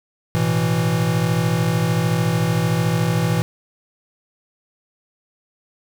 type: chord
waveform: square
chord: A suspended second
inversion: none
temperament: equal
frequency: 110 / 123.47 / 164.81 Hz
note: A2 / B2 / E3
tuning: 0 / 0 / 0 cents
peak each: -24 / -23 / -20 dBFS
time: 0.35-3.42 s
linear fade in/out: 0 ms
effects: none